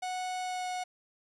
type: tone with pitch glide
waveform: 45% pulse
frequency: 736 to 731.3 Hz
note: F#5 to F#5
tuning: -9 to -20 cents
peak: -33 dBFS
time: 0.02-0.84 s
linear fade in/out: 10 ms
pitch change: -11 cents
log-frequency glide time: 0.4-0.68 s
effects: resampled to 22050 Hz + 10-bit